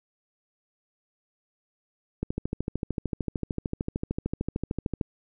click train, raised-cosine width 3 ms, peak -15 dBFS, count 38, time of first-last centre 2.23-5.012 s, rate 13.3 Hz, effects none

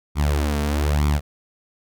sawtooth tone with flanger, 73.42 Hz, D2, in tune, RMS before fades -20 dBFS, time 0.15-1.21 s, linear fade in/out 50 ms, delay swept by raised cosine 0.87 to 4.47 ms, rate 1.1 Hz, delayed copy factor +0.75, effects none

